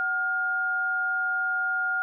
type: tone pair together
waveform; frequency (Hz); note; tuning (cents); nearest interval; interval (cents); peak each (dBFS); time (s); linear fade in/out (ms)
sine; 750.6 / 1417; F#5 / F6; +25 / +25; major seventh; 1100; -34 / -24; 0-2.02; 0
effects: none